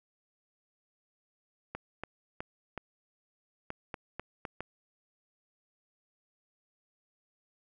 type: clicks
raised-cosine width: 0.5 ms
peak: -22 dBFS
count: 9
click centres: 1.75 / 2.036 / 2.405 / 2.777 / 3.704 / 3.942 / 4.196 / 4.452 / 4.606 s
effects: none